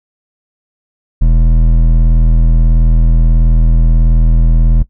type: tone with hard clipping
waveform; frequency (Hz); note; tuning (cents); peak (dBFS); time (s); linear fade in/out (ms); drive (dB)
sine; 40.76; E1; -19; -7; 1.21-4.83; 10; 10
effects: noise-tail reverb RT60 0.1 s tail -17 dB re dry